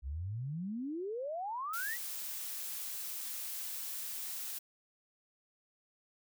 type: exponential sweep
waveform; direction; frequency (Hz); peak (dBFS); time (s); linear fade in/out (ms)
sine; up; 61.74 to 2031; -36; 0.02-1.98; 50
type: noise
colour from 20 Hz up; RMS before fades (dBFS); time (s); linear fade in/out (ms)
blue; -41; 1.73-4.59; 10
effects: none